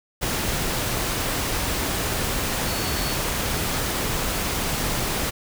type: tone in noise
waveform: sine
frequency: 4435 Hz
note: C#8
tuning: in tune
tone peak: -34 dBFS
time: 2.66-3.16 s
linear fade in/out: 20 ms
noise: pink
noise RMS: -25 dBFS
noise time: 0.21-5.31 s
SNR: -12 dB
effects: none